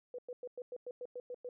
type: tone bursts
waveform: sine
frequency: 493.9 Hz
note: B4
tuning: in tune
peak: -40 dBFS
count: 10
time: 0.14-1.49 s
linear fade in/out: 2 ms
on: 45 ms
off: 100 ms
effects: none